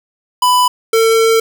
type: tone pair in turn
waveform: square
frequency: 995 / 450.6 Hz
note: B5 / A4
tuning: +13 / +41 cents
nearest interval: octave + major second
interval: 1372 cents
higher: first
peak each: -9 dBFS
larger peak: neither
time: 0.42-0.68 / 0.93-1.4 s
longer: second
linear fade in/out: 5 ms
effects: 7-bit